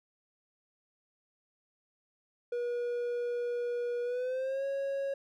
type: tone with pitch glide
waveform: triangle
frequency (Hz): 481.8 to 550.3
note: B4 to C#5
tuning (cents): -43 to -13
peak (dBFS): -29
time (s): 2.52-5.14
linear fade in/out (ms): 5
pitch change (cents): +230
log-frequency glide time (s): 4.03-4.65
effects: none